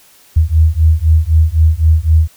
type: beating tone pair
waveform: sine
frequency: 77.78 / 81.68 Hz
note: D#2 / E2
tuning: 0 / -15 cents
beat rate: 3.9 Hz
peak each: -10 dBFS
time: 0.36-2.28 s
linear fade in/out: 10 ms
effects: white hiss -46 dBFS RMS until 2.36 s